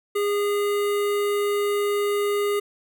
square tone with notch filter, 409.2 Hz, G#4, 26 cents flat, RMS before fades -23 dBFS, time 0.15-2.6 s, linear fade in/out 10 ms, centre 5300 Hz, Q 1.6, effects none

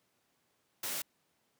white noise, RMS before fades -37 dBFS, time 0.83-1.02 s, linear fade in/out 5 ms, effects pink hiss -75 dBFS RMS until 1.59 s + high-pass 150 Hz 12 dB/octave

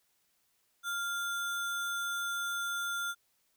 sine tone with sample-and-hold, 1396.9 Hz, F6, in tune, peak -32 dBFS, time 0.83-3.15 s, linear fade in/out 50 ms, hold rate 4900 Hz, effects white hiss -74 dBFS RMS until 3.56 s

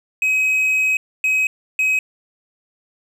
triangle tone bursts at uneven times, 2538 Hz, D#7, 34 cents sharp, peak -13 dBFS, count 3, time 0.22-0.97 / 1.24-1.47 / 1.79-1.99 s, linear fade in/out 2 ms, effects none

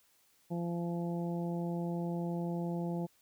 harmonic tone, 171.6 Hz, F3, 30 cents flat, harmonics 1 / 2 / 3 / 4 / 5, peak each -34 / -40 / -44 / -46 / -48 dBFS, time 0.5-3.07 s, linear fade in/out 20 ms, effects white hiss -69 dBFS RMS until 3.21 s

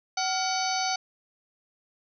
harmonic tone with a mistuned harmonic, 755 Hz, F#5, 35 cents sharp, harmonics 1 / 2 / 3 / 4 / 5 / 6 / 7 / 8, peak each -28 / -35 / -36 / -41 / -39 / -32 / -40 / -34 dBFS, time 0.17-0.96 s, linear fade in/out 5 ms, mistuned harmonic 2, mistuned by -120 cents, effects none

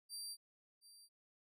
25% pulse tone with echo, 4700 Hz, D8, 1 cent sharp, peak -40 dBFS, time 0.09-0.37 s, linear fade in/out 50 ms, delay 720 ms, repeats 1, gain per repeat -15 dB, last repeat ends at 1.09 s, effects none

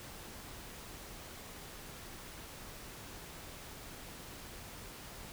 silence, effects pink hiss -49 dBFS RMS until 5.32 s

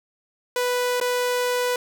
sawtooth tone with dropouts, 493.9 Hz, B4, in tune, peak -17 dBFS, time 0.56-1.76 s, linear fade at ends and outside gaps 2 ms, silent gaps 1.001-1.012 s, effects none

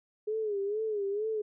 sine tone with vibrato, 417.4 Hz, G#4, 9 cents sharp, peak -29 dBFS, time 0.27-1.42 s, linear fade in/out 10 ms, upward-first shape sine, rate 2.2 Hz, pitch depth 100 cents each way, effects none

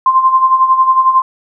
sine tone with tremolo, 1046.5 Hz, C6, in tune, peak -4 dBFS, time 0.06-1.22 s, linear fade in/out 2 ms, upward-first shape sine, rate 11 Hz, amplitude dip 65%, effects none

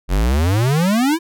square exponential sweep, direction up, 42.67 to 345.1 Hz, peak -14 dBFS, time 0.08-1.19 s, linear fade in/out 50 ms, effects none

